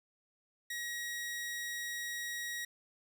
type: tone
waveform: sawtooth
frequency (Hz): 1900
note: A#6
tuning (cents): +33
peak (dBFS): -34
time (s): 0.7-2.65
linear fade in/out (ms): 5
effects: 12-bit